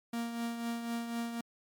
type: tone with tremolo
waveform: 45% pulse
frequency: 233.5 Hz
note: A#3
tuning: 3 cents sharp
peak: -32 dBFS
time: 0.13-1.41 s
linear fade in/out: 5 ms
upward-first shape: triangle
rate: 4 Hz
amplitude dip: 55%
effects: MP3 96 kbps